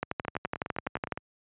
two click trains, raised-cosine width 0.5 ms, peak -20 / -14 dBFS, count 10 / 14, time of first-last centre 0.25-1.175 / 0.03-1.122 s, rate 9.73 / 11.9 Hz, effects high-pass 80 Hz 12 dB/octave + resampled to 8000 Hz

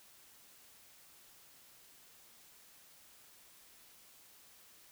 silence, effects white hiss -61 dBFS RMS until 4.91 s

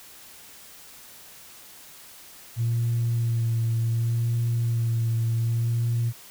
sine tone with vibrato, 116 Hz, A#2, 8 cents flat, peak -20 dBFS, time 2.56-6.13 s, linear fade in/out 50 ms, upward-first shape sine, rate 0.67 Hz, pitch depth 24 cents each way, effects tanh soft clip ceiling -18 dBFS + white hiss -47 dBFS RMS until 6.3 s

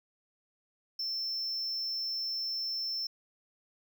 triangle tone, 5340 Hz, E8, 22 cents sharp, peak -31 dBFS, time 0.99-3.07 s, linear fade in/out 5 ms, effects none

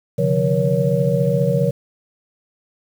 sine tone cluster, 133.1 / 147.6 / 177.6 / 476.4 / 559 Hz, C3 / D3 / F3 / A#4 / C#5, +30 / +9 / +29 / +38 / +14 cents, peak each -21 dBFS, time 0.18-1.71 s, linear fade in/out 10 ms, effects 7-bit

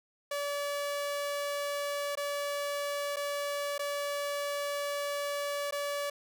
sawtooth tone with dropouts, 574 Hz, D5, 40 cents flat, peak -28 dBFS, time 0.31-6.1 s, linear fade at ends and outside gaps 5 ms, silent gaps 2.154-2.172 / 3.161-3.167 / 3.781-3.792 / 5.71-5.723 s, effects none

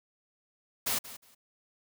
white noise with echo, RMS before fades -30 dBFS, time 0.86-0.99 s, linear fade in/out 10 ms, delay 180 ms, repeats 2, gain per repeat -15 dB, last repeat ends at 1.35 s, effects none

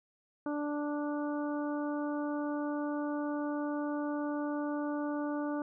harmonic tone, 293.7 Hz, D4, in tune, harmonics 1 / 2 / 3 / 4 / 5, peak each -33 / -39 / -43 / -45 / -47 dBFS, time 0.46-5.62 s, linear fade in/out 2 ms, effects none

